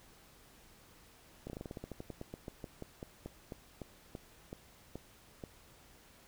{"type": "slowing click train", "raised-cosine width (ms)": 2, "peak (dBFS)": -29, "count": 25, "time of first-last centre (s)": [1.47, 5.438], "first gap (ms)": 29, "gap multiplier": 1.13, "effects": ["pink hiss -61 dBFS RMS until 6.27 s"]}